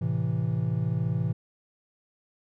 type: chord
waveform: triangle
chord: A minor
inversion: none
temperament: equal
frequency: 110 / 130.81 / 164.81 Hz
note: A2 / C3 / E3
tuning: 0 / 0 / 0 cents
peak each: -27 dBFS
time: 0.01-1.33 s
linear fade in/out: 10 ms
effects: none